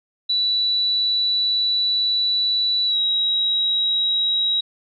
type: tone with pitch glide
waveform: sine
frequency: 3951 to 3839 Hz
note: B7 to B7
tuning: 0 to -50 cents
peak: -17 dBFS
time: 0.29-4.61 s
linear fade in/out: 10 ms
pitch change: -50 cents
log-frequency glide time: 2.86-2.98 s
effects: none